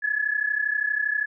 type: tone pair together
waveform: sine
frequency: 1687 / 1719.5 Hz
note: G#6 / A6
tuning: +27 / -40 cents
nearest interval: unison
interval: 33 cents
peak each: -25 dBFS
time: 0.02-1.26 s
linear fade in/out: 20 ms
effects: none